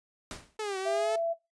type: noise with exponential decay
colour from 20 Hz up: pink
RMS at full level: -37 dBFS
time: 0.31-0.57 s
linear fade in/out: 1 ms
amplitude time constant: 56 ms
type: exponential two-way sweep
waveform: sawtooth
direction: down then up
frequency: 440 to 375.5 to 440 Hz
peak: -28 dBFS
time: 0.59-1.16 s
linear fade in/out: 5 ms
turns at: 0.78 s
type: tone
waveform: sine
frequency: 669 Hz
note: E5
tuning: 25 cents sharp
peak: -27 dBFS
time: 0.85-1.34 s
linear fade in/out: 20 ms
effects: noise-tail reverb RT60 0.2 s tail -18 dB re dry + resampled to 22050 Hz